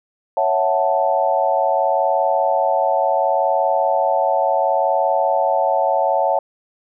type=chord; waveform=sine; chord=F# minor seventh; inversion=second; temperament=equal; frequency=554.4 / 659.3 / 740 / 880 Hz; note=C#5 / E5 / F#5 / A5; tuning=0 / 0 / 0 / 0 cents; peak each=-20 dBFS; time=0.37-6.39 s; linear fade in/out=2 ms; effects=none